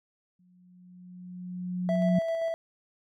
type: tone with exponential growth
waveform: sine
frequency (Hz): 180.3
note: F#3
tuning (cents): -45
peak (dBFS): -20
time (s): 0.39-2.19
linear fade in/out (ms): 5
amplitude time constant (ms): 390
type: tone with tremolo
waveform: triangle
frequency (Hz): 659.3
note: E5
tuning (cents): 0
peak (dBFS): -24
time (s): 1.89-2.54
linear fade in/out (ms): 0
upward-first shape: square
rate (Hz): 7.6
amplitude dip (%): 25
effects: none